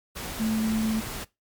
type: tone in noise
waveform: sine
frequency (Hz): 220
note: A3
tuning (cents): 0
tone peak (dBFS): -23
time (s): 0.39-1.01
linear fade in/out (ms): 20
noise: pink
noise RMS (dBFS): -35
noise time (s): 0.15-1.25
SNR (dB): +9
effects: noise-tail reverb RT60 0.2 s tail -20 dB re dry + MP3 96 kbps